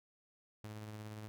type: tone with tremolo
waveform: sawtooth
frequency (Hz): 106.9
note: A2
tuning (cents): -49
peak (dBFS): -40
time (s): 0.64-1.28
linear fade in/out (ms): 0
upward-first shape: triangle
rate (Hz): 17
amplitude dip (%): 35
effects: none